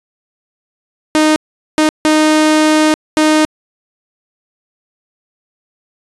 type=tone bursts at uneven times; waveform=sawtooth; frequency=308.9 Hz; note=D#4; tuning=12 cents flat; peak=-4 dBFS; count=4; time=1.15-1.36 / 1.78-1.89 / 2.05-2.94 / 3.17-3.45 s; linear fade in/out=0 ms; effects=resampled to 24000 Hz